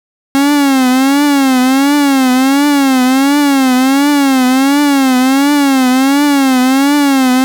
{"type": "tone with vibrato", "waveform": "45% pulse", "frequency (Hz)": 271.4, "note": "C#4", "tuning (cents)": -36, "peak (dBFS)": -7, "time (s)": [0.35, 7.44], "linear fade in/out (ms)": 0, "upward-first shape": "triangle", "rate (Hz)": 1.4, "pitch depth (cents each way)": 140, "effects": []}